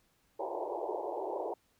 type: band-pass noise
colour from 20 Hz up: pink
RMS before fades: -37 dBFS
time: 0.39-1.54 s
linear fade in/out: 5 ms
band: 340 to 960 Hz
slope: 96 dB/octave
effects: pink hiss -72 dBFS RMS until 1.79 s